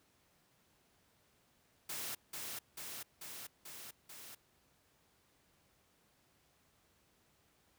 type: noise with echo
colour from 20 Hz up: white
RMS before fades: -42 dBFS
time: 1.89-2.15 s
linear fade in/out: 5 ms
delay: 440 ms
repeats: 5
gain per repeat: -2 dB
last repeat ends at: 4.35 s
effects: pink hiss -72 dBFS RMS until 7.78 s + high-pass 60 Hz 12 dB/octave